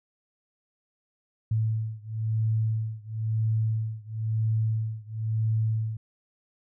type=beating tone pair; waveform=sine; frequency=110 / 110.99 Hz; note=A2 / A2; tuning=0 / +16 cents; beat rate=0.99 Hz; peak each=-27 / -28 dBFS; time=1.51-5.97 s; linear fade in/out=5 ms; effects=none